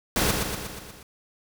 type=noise with echo; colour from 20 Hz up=pink; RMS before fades=-23 dBFS; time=0.16-0.31 s; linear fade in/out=2 ms; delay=120 ms; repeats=6; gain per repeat=-4 dB; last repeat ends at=1.03 s; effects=none